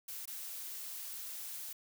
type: noise with dropouts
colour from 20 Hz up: blue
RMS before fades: -44 dBFS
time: 0.08-1.73 s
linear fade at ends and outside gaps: 5 ms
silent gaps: 0.256-0.275 s
effects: none